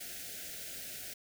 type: band-stop noise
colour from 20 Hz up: white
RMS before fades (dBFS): -44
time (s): 0-1.14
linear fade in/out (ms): 10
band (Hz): 750 to 1400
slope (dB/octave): 96
effects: none